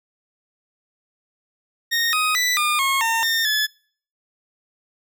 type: tone with pitch steps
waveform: 20% pulse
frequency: 1853 / 1253 / 1980 / 1210 / 1086 / 910 / 1821 / 1719 Hz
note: A#6 / D#6 / B6 / D#6 / C#6 / A#5 / A#6 / A6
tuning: -11 / +12 / +4 / -49 / -36 / -42 / -41 / -41 cents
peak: -13 dBFS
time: 1.91-3.67 s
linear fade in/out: 20 ms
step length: 220 ms
effects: noise-tail reverb RT60 0.5 s tail -25 dB re dry